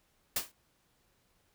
white noise with exponential decay, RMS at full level -27 dBFS, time 0.36-0.52 s, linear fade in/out 5 ms, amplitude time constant 34 ms, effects pink hiss -72 dBFS RMS until 1.54 s

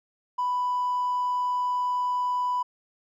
sine tone with hard clipping, 991 Hz, B5, 6 cents sharp, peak -24 dBFS, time 0.38-2.63 s, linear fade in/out 10 ms, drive 1 dB, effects none

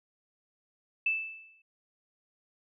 sine tone with exponential decay, 2637 Hz, E7, in tune, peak -23 dBFS, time 1.06-1.62 s, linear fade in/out 5 ms, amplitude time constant 120 ms, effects none

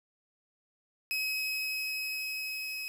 30% pulse tone with level ramp, 2552 Hz, D#7, 43 cents sharp, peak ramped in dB -27 to -33 dBFS, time 1.11-2.88 s, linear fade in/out 0 ms, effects 9-bit

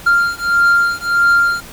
triangle beating tone pair, 1393 / 1394.6 Hz, F6 / F6, -5 / -3 cents, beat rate 1.6 Hz, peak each -12 dBFS, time 0.06-1.61 s, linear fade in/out 10 ms, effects pink hiss -35 dBFS RMS until 1.72 s

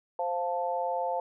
sine chord, F major, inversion second, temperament equal, 523.3 / 698.5 / 880 Hz, C5 / F5 / A5, 0 / 0 / 0 cents, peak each -32 dBFS, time 0.19-1.2 s, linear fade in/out 2 ms, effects none

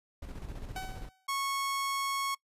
brown noise with tremolo, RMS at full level -40 dBFS, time 0.22-1.09 s, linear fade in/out 5 ms, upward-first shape square, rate 15 Hz, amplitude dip 45%
sawtooth tone with exponential decay, 756 Hz, F#5, 37 cents sharp, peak -31 dBFS, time 0.76-1.27 s, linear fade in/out 2 ms, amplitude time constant 110 ms
sawtooth tone, 1100 Hz, C#6, 14 cents flat, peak -27 dBFS, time 1.28-2.35 s, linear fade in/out 10 ms
effects noise-tail reverb RT60 0.1 s tail -22 dB re dry + resampled to 32000 Hz

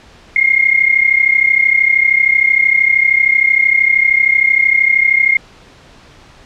sine tone pair together, 2117 / 2150 Hz, C7 / C7, +20 / +47 cents, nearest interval unison, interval 27 cents, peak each -11 dBFS, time 0.36-5.37 s, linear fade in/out 2 ms, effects pink hiss -42 dBFS RMS until 6.45 s + low-pass 5000 Hz 12 dB/octave

